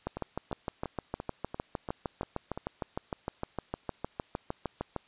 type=two click trains; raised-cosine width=1 ms; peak=-22 / -18 dBFS; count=8 / 33; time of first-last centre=0.17-2.575 / 0.07-4.963 s; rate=2.91 / 6.54 Hz; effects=white hiss -62 dBFS RMS until 5.07 s + resampled to 8000 Hz